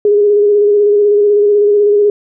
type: tone with vibrato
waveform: sine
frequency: 412.4 Hz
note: G#4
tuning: 12 cents flat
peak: -6 dBFS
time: 0.05-2.1 s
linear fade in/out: 2 ms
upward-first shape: square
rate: 16 Hz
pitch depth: 22 cents each way
effects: none